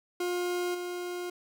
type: tone with level steps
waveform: 40% pulse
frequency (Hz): 355.4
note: F4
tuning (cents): +30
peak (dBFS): -28 / -33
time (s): 0.2-1.3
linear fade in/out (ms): 5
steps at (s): 0.74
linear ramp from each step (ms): 10
effects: none